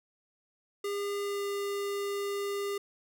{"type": "tone with pitch glide", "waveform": "square", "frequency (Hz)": [404.6, 402.3], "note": ["G#4", "G4"], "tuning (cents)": [-45, 45], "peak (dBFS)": -32, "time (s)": [0.84, 2.78], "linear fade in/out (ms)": 5, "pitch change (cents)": -10, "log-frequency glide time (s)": [1.23, 1.42], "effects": []}